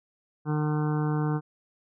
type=harmonic tone; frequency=151.4 Hz; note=D#3; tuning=47 cents flat; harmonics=1 / 2 / 3 / 5 / 6 / 7 / 8 / 9 / 10; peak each=-25 / -31 / -35 / -39 / -41 / -42 / -43 / -44 / -45 dBFS; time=0.45-1.41 s; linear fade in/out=50 ms; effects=none